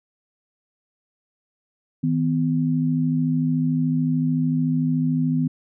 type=tone pair together; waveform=sine; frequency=158.91 / 252.5 Hz; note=D#3 / B3; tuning=+37 / +39 cents; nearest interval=minor sixth; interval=802 cents; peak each=-21 dBFS; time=2.03-5.48 s; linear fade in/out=10 ms; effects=none